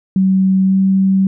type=tone with pitch glide; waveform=sine; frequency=190 to 191.99 Hz; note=F#3 to G3; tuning=+46 to -36 cents; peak=-9 dBFS; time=0.16-1.27 s; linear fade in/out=2 ms; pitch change=+18 cents; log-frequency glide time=0.64-0.76 s; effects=none